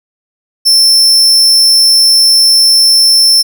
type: tone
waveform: 40% pulse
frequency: 5350 Hz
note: E8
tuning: 25 cents sharp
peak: -3 dBFS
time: 0.65-3.43 s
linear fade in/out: 20 ms
effects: none